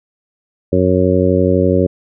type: harmonic tone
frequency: 92 Hz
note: F#2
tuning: 9 cents flat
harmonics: 1 / 2 / 3 / 4 / 5 / 6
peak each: -17 / -17 / -17 / -17 / -17 / -17 dBFS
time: 0.72-1.87 s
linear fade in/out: 10 ms
effects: none